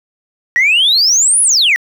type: exponential two-way sweep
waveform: sine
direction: up then down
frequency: 1869 to 10610 to 1869 Hz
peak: -6 dBFS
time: 0.56-1.76 s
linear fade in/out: 0 ms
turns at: 1.42 s
effects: tanh soft clip ceiling -5 dBFS + 7-bit